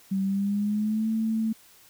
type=tone with pitch glide; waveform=sine; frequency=193.2 to 221.9 Hz; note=G3 to A3; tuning=-25 to +15 cents; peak=-23 dBFS; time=0.11-1.53 s; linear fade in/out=10 ms; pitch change=+240 cents; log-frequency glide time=0.23-1.09 s; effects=white hiss -55 dBFS RMS until 1.89 s